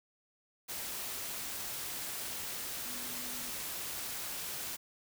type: tone in noise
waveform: sine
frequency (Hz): 246.1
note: B3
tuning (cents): -6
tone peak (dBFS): -51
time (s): 2.85-3.51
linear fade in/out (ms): 20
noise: white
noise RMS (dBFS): -40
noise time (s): 0.68-4.77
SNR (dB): -14
effects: none